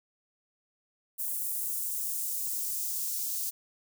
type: noise with high-pass filter sweep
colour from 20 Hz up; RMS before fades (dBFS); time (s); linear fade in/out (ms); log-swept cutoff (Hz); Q
blue; -33; 1.18-3.51; 20; 9600 to 5400; 1.1
effects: none